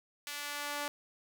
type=tone with high-pass filter sweep; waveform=sawtooth; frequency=290.5 Hz; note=D4; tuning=19 cents flat; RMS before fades=-39 dBFS; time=0.27-0.88 s; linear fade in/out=0 ms; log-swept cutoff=2200 to 700 Hz; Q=0.77; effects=none